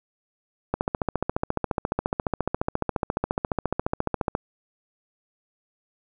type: click train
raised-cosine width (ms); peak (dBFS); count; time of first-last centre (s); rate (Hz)
1; -9; 53; 0.74-4.351; 14.4
effects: none